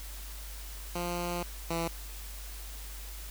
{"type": "tone pair in turn", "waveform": "10% pulse", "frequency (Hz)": [174.61, 167.1], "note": ["F3", "E3"], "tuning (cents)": [0, 24], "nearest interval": "minor second", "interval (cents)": 76, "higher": "first", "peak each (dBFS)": [-24, -22], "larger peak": "second", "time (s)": [[0.95, 1.43], [1.7, 1.88]], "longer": "first", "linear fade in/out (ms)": 5, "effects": ["added 50 Hz sine -41 dBFS peak until 3.3 s", "white hiss -47 dBFS RMS until 3.3 s"]}